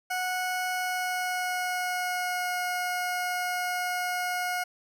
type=tone with pitch glide; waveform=20% pulse; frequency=734 to 721.8 Hz; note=F#5 to F#5; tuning=-14 to -43 cents; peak=-23 dBFS; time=0.1-4.64 s; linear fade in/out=10 ms; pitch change=-29 cents; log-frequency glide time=0.73-2.59 s; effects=none